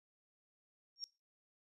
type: tone with exponential growth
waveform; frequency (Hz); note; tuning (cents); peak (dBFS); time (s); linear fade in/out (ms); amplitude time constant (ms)
sine; 5560; F8; -9; -36; 0.96-1.04; 0; 17
effects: noise-tail reverb RT60 0.3 s tail -22 dB re dry + resampled to 32000 Hz